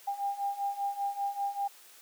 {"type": "beating tone pair", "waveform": "sine", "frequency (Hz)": [798, 803.1], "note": ["G5", "G5"], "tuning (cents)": [31, 42], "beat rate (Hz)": 5.1, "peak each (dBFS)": [-35, -32], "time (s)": [0.07, 1.68], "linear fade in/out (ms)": 10, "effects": ["white hiss -55 dBFS RMS until 2.01 s", "high-pass 400 Hz 12 dB/octave"]}